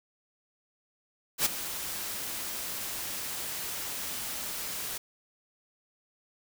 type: noise with ADSR envelope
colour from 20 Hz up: white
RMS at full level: -23 dBFS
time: 1.38-4.98 s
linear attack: 75 ms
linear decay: 14 ms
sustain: -13 dB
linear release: 8 ms
effects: none